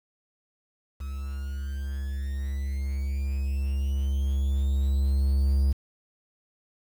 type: tone with level ramp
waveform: triangle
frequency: 68.4 Hz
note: C#2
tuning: 23 cents flat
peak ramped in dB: -29 to -17 dBFS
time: 1-5.73 s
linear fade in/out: 10 ms
effects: 8-bit